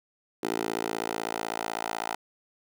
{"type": "tone with high-pass filter sweep", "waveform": "10% pulse", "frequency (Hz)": 56, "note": "A1", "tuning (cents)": 31, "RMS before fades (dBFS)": -32, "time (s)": [0.43, 2.15], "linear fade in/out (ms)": 5, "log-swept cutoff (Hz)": [380, 730], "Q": 1.9, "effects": []}